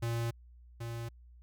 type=tone with echo; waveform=square; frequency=116.54 Hz; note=A#2; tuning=in tune; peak=-32 dBFS; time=0.02-0.31 s; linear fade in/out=10 ms; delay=780 ms; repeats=1; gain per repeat=-6 dB; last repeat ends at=1.09 s; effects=added 60 Hz sine -53 dBFS peak until 1.42 s